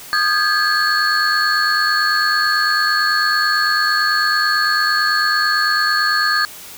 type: tone cluster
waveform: sine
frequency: 1229 / 1599 / 1688 / 4388 Hz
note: D#6 / G6 / G#6 / C#8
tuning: -22 / +34 / +28 / -18 cents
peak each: -18 dBFS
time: 0.13-6.45 s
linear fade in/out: 0 ms
effects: tanh soft clip ceiling -8 dBFS + white hiss -36 dBFS RMS until 6.77 s